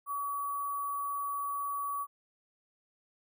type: tone with sample-and-hold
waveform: sine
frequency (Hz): 1134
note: C#6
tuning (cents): +39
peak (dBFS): -32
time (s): 0.06-2.07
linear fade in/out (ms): 50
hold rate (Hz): 11025
effects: none